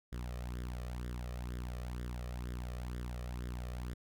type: tone with flanger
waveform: sawtooth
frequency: 61 Hz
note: B1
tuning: 21 cents flat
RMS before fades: -41 dBFS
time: 0.12-3.94 s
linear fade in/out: 10 ms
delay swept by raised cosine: 0.57 to 1.67 ms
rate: 2.1 Hz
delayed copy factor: +0.65
effects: none